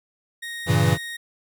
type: tone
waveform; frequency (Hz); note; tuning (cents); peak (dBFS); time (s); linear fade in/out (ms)
30% pulse; 1866; A#6; +1; -28; 0.42-1.17; 10
type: chord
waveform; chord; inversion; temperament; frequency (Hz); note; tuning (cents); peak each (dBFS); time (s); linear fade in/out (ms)
square; G diminished seventh; none; equal; 98 / 116.54 / 138.59 / 164.81; G2 / Bb2 / Db3 / Fb3; 0 / 0 / 0 / 0; -23; 0.66-0.98; 50
effects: none